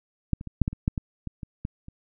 clicks, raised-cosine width 5 ms, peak -10 / -25 / -23 / -6 / -12 / -23 / -9 / -16 / -20 / -23 / -17 / -29 dBFS, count 12, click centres 0.333 / 0.411 / 0.473 / 0.617 / 0.679 / 0.73 / 0.879 / 0.978 / 1.273 / 1.432 / 1.651 / 1.884 s, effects none

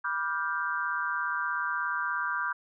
sine chord, G dominant seventh, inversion first, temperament just, 980 / 1176 / 1411.2 / 1568 Hz, B5 / D6 / F6 / G6, -14 / +2 / +18 / 0 cents, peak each -36 / -33 / -34 / -32 dBFS, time 0.04-2.53 s, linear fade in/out 10 ms, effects none

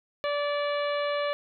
harmonic tone, 580 Hz, D5, 22 cents flat, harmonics 1 / 2 / 3 / 4 / 5 / 6 / 7, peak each -27 / -33 / -37 / -39 / -41 / -43 / -44 dBFS, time 0.24-1.33 s, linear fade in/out 0 ms, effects none

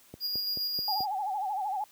click train, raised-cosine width 2 ms, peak -28 dBFS, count 5, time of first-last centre 0.14-1.006 s, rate 4.62 Hz
square tone with tremolo, 4849 Hz, D#8, 45 cents flat, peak -29 dBFS, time 0.2-1.06 s, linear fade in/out 50 ms, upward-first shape square, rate 7.4 Hz, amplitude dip 25%
sine tone with vibrato, 800 Hz, G5, 35 cents sharp, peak -29 dBFS, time 0.88-1.84 s, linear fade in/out 2 ms, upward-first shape sine, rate 13 Hz, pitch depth 120 cents each way
effects white hiss -59 dBFS RMS until 1.91 s + high-pass 60 Hz 12 dB/octave

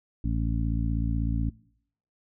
harmonic tone, 56.2 Hz, A1, 37 cents sharp, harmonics 1 / 2 / 3 / 4 / 5, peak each -27 / -30 / -35 / -34 / -35 dBFS, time 0.24-1.5 s, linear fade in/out 5 ms, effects noise-tail reverb RT60 0.7 s tail -23 dB re dry

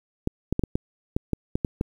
clicks, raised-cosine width 3 ms, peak -10 dBFS, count 10, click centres 0.274 / 0.526 / 0.594 / 0.637 / 0.755 / 1.165 / 1.333 / 1.555 / 1.648 / 1.811 s, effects 8-bit

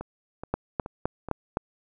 two click trains, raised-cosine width 1 ms, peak -21 / -11 dBFS, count 4 / 5, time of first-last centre 0.01-1.287 / 0.54-1.571 s, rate 2.35 / 3.88 Hz, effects none

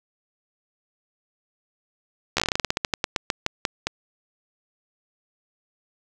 slowing click train, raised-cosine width 0.2 ms, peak -4 dBFS, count 21, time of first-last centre 2.37-3.87 s, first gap 13 ms, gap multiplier 1.16, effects none

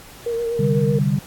sine tone with vibrato, 466.2 Hz, A#4, in tune, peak -20 dBFS, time 0.26-0.99 s, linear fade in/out 5 ms, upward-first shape sine, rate 8 Hz, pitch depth 30 cents each way
sine chord, C suspended second, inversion none, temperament just, 130.81 / 147.16 / 196.22 Hz, C3 / D3 / G3, 0 / +4 / +2 cents, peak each -22 / -19 / -21 dBFS, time 0.59-1.19 s, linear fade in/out 5 ms
effects pink hiss -42 dBFS RMS until 1.26 s + AAC 64 kbps

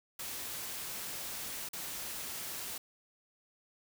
white noise with dropouts, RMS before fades -41 dBFS, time 0.19-2.78 s, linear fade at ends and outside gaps 5 ms, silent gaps 1.689-1.732 s, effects none

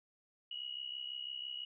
sine tone with amplitude modulation, 2908 Hz, F#7, 31 cents flat, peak -37 dBFS, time 0.51-1.65 s, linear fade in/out 5 ms, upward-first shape sine, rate 66 Hz, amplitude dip 75%, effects none

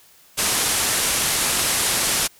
white low-pass noise, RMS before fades -21 dBFS, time 0.37-2.28 s, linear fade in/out 20 ms, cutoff 12000 Hz, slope 48 dB/octave, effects white hiss -52 dBFS RMS until 2.39 s

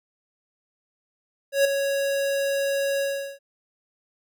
square tone with ADSR envelope, 554.4 Hz, C#5, in tune, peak -15 dBFS, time 1.52-3.39 s, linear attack 130 ms, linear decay 4 ms, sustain -8 dB, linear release 380 ms, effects none

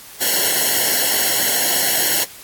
white noise with comb filter, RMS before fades -17 dBFS, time 0.2-2.25 s, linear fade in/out 20 ms, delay 0.82 ms, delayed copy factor -1, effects white hiss -39 dBFS RMS until 2.43 s + AAC 64 kbps

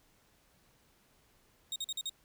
30% pulse tone bursts, 3729 Hz, A#7, in tune, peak -32 dBFS, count 5, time 1.72-2.095 s, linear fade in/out 2 ms, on 39 ms, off 45 ms, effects pink hiss -68 dBFS RMS until 2.24 s

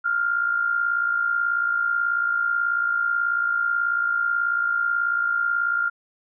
sine tone with amplitude modulation, 1400 Hz, F6, 4 cents sharp, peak -17 dBFS, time 0.04-5.9 s, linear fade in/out 20 ms, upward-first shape sine, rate 58.3 Hz, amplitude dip 60%, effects none

